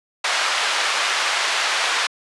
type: band-pass noise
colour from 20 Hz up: pink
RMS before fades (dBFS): -21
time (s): 0.24-2.07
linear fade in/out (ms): 5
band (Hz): 1000 to 4900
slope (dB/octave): 12
effects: high-pass 400 Hz 12 dB/octave + resampled to 24000 Hz